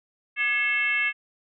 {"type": "tone with frequency modulation", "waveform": "sine", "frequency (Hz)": 2172, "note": "C#7", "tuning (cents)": -36, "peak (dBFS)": -21, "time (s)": [0.36, 1.13], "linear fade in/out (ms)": 50, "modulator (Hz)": 486, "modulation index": 1.1, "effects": []}